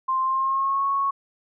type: tone with pitch glide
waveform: sine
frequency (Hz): 1049 to 1104.3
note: C6 to C#6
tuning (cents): +4 to -7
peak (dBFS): -20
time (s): 0.08-1.11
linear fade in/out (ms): 10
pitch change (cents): +89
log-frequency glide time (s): 0.23-0.85
effects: none